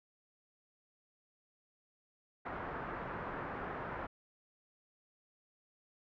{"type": "low-pass noise", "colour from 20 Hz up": "white", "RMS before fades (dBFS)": -42, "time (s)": [2.45, 4.07], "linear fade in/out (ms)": 10, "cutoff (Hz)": 1500, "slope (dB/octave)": 24, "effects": []}